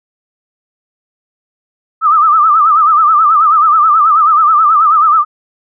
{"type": "tone with vibrato", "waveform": "sine", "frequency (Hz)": 1244.5, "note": "D#6", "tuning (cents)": 0, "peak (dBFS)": -5, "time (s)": [2.01, 5.25], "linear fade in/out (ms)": 50, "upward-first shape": "sine", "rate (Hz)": 9.3, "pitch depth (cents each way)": 110, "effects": []}